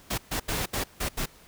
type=noise bursts at uneven times; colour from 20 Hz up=pink; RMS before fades=-29 dBFS; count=6; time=0.1-0.18 / 0.31-0.4 / 0.48-0.66 / 0.73-0.84 / 1-1.09 / 1.17-1.26 s; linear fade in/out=10 ms; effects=pink hiss -54 dBFS RMS until 1.47 s